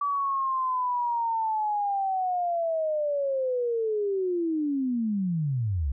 sine linear sweep, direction down, 1152 to 61.74 Hz, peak -24 dBFS, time 0.01-5.92 s, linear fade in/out 5 ms, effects none

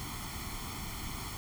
pink noise with comb filter, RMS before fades -40 dBFS, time 0-1.37 s, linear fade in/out 0 ms, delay 0.92 ms, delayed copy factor +0.75, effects none

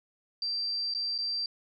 sine tone with dropouts, 4699 Hz, D8, in tune, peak -29 dBFS, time 0.42-1.46 s, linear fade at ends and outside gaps 2 ms, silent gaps 0.939-0.948 / 1.18-1.186 s, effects none

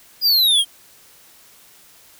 square exponential sweep, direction down, 4974 to 3139 Hz, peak -13 dBFS, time 0.21-0.65 s, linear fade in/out 50 ms, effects white hiss -49 dBFS RMS until 2.19 s

